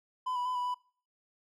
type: tone with pitch steps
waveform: triangle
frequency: 1011 / 983 / 1007 / 985 / 992 Hz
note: B5 / B5 / B5 / B5 / B5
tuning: +40 / -8 / +33 / -5 / +7 cents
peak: -29 dBFS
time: 0.26-0.745 s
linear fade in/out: 10 ms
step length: 97 ms
effects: noise-tail reverb RT60 0.4 s tail -21 dB re dry